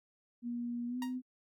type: tone with pitch glide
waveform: sine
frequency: 239.2 to 253.4 Hz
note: A#3 to B3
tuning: +45 to +45 cents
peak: -35 dBFS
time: 0.42-1.22 s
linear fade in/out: 50 ms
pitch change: +100 cents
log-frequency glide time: 0.87-1 s
type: tone with exponential decay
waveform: sawtooth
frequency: 940 Hz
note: A#5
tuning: 14 cents sharp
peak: -34 dBFS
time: 1.02-1.16 s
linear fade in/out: 2 ms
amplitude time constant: 29 ms
effects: Opus 48 kbps